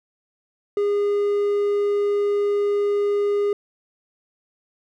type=tone; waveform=triangle; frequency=408.5 Hz; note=G#4; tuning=29 cents flat; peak=-16 dBFS; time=0.77-3.53 s; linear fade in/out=2 ms; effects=none